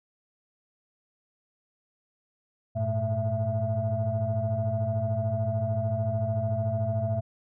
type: tone cluster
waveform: sine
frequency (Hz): 100.5 / 114 / 216.8 / 667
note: G2 / A#2 / A3 / E5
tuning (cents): +44 / -38 / -25 / +20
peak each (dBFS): -29 / -28 / -36 / -29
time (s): 2.75-7.21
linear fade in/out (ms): 20
effects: tanh soft clip ceiling -18 dBFS